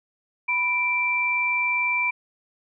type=tone pair together; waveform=sine; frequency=987 / 2346 Hz; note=B5 / D7; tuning=-1 / -2 cents; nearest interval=octave + minor third; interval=1499 cents; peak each=-28 / -21 dBFS; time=0.48-2.11 s; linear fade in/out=10 ms; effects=none